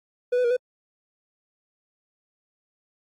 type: tone with pitch steps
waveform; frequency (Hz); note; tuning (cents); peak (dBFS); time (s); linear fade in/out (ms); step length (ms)
triangle; 492.1 / 499.3 / 474.4 / 499.8; B4 / B4 / A#4 / B4; -6 / +19 / +30 / +21; -17; 0.32-0.568; 10; 62
effects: AAC 32 kbps